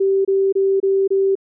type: tone bursts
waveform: sine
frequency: 388.8 Hz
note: G4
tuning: 14 cents flat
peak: -13 dBFS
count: 5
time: 0-1.354 s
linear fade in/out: 10 ms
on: 250 ms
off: 26 ms
effects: none